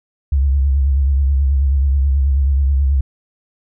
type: tone with vibrato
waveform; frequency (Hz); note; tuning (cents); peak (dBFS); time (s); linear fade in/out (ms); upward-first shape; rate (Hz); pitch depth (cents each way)
sine; 68.6; C#2; -17; -11; 0.32-3.01; 5; triangle; 9.3; 94
effects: none